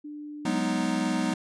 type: tone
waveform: sine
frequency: 296.7 Hz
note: D4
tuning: 18 cents sharp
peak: -36 dBFS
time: 0.04-0.62 s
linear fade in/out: 10 ms
type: chord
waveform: square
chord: G# minor seventh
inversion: third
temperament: equal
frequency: 185 / 207.7 / 246.9 / 311.1 Hz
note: F#3 / G#3 / B3 / D#4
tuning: 0 / 0 / 0 / 0 cents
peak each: -32 / -32 / -30 / -31 dBFS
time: 0.45-1.34 s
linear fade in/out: 5 ms
effects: resampled to 22050 Hz

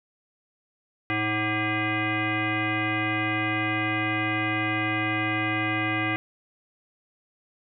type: tone with frequency modulation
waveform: sine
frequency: 1179 Hz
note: D6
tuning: 6 cents sharp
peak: -23 dBFS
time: 1.1-6.16 s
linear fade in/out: 0 ms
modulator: 430 Hz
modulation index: 3.1
effects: none

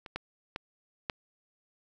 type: clicks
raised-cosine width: 0.3 ms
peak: -27 / -18 / -19 / -15 dBFS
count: 4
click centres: 0.062 / 0.16 / 0.561 / 1.098 s
effects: none

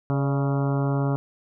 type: harmonic tone with a mistuned harmonic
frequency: 138.59 Hz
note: C#3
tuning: in tune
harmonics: 1 / 2 / 3 / 4 / 5 / 6 / 7 / 8 / 9 / 10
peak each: -22 / -28 / -32 / -34 / -36 / -38 / -39 / -40 / -41 / -42 dBFS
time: 0.1-1.16 s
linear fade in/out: 0 ms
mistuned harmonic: 4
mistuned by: +55 cents
effects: none

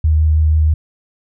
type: tone with vibrato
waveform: sine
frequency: 77.78 Hz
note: D#2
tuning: in tune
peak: -9 dBFS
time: 0.04-0.74 s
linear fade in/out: 5 ms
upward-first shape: triangle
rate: 6.2 Hz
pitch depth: 14 cents each way
effects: none

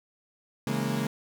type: chord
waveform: 35% pulse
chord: A# half-diminished seventh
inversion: first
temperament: equal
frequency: 138.59 / 164.81 / 207.7 / 233.1 Hz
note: C#3 / E3 / G#3 / A#3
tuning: 0 / 0 / 0 / 0 cents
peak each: -30 / -35 / -30 / -30 dBFS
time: 0.67-1.07 s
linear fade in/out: 2 ms
effects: none

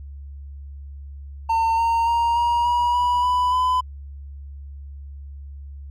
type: tone with pitch steps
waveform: triangle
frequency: 907 / 920.7 / 934.7 / 948.8 / 963.2 / 977.7 / 992.5 / 1007.5 Hz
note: A#5 / A#5 / A#5 / A#5 / B5 / B5 / B5 / B5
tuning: -48 / -22 / +4 / +30 / -44 / -18 / +8 / +34 cents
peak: -15 dBFS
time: 1.49-3.81 s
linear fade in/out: 10 ms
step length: 290 ms
effects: added 70 Hz sine -34 dBFS peak until 5.9 s

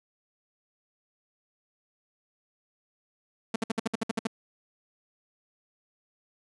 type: tone bursts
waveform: sawtooth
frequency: 224.2 Hz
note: A3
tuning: 33 cents sharp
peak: -21 dBFS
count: 10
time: 3.54-4.271 s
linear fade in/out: 5 ms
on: 20 ms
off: 59 ms
effects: resampled to 24000 Hz + 10-bit

